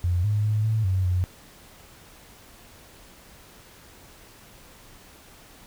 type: tone with pitch steps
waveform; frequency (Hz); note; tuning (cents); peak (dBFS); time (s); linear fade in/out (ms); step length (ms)
sine; 88.1 / 105 / 106.9 / 110.1 / 93.9 / 90.4; F2 / G#2 / A2 / A2 / F#2 / F#2; +16 / +19 / -49 / +2 / +26 / -40; -20; 0.04-1.24; 0; 200
effects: pink hiss -50 dBFS RMS until 5.66 s